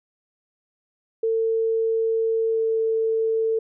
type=tone with pitch glide; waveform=sine; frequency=450 to 446.9 Hz; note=A4 to A4; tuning=+39 to +27 cents; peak=-19 dBFS; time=1.23-3.59 s; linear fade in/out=5 ms; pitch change=-12 cents; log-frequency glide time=2.4-2.77 s; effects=none